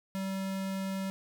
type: tone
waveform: square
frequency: 192.5 Hz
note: G3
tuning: 31 cents flat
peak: -33 dBFS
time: 0.15-1.1 s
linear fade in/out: 0 ms
effects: none